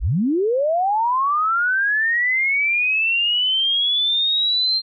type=linear sweep; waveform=sine; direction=up; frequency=30.96 to 4186 Hz; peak=-16 dBFS; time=0-4.82 s; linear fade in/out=50 ms; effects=none